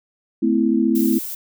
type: chord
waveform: sine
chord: A minor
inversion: none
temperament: equal with one note detuned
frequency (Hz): 220 / 256.1 / 329.6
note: A3 / C4 / E4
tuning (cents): 0 / -37 / 0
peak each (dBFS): -19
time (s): 0.42-1.19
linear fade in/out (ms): 10
type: noise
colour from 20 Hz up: violet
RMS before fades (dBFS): -29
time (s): 0.95-1.35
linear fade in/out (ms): 5
effects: none